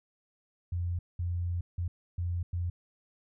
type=tone bursts at uneven times; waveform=sine; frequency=87.4 Hz; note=F2; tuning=2 cents sharp; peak=-29 dBFS; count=5; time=0.72-0.99 / 1.19-1.61 / 1.78-1.88 / 2.18-2.43 / 2.53-2.7 s; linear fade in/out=5 ms; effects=none